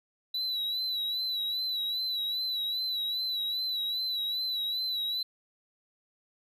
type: tone with vibrato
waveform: triangle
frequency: 3951 Hz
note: B7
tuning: in tune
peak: -28 dBFS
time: 0.34-5.23 s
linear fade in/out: 5 ms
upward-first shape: sine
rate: 2.5 Hz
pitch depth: 55 cents each way
effects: none